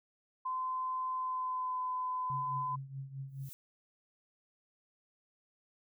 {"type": "tone with pitch glide", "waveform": "sine", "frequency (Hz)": [1028, 1013.3], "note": ["C6", "B5"], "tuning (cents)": [-31, 44], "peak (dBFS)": -33, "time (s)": [0.45, 2.76], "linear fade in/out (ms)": 10, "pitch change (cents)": -25, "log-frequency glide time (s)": [1.14, 1.81]}
{"type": "tone with tremolo", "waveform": "sine", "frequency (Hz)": 135.7, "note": "C#3", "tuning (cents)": -36, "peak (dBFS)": -37, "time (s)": [2.3, 3.49], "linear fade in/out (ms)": 0, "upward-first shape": "triangle", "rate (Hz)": 4.7, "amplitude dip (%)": 80}
{"type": "noise with exponential growth", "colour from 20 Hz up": "violet", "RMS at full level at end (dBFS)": -46, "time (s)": [3.28, 3.53], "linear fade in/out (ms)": 0, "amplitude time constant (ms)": 53}
{"effects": []}